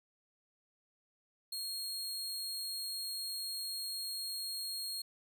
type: tone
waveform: sawtooth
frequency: 4263 Hz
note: C8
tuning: 32 cents sharp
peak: -35 dBFS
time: 1.52-5.02 s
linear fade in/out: 5 ms
effects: none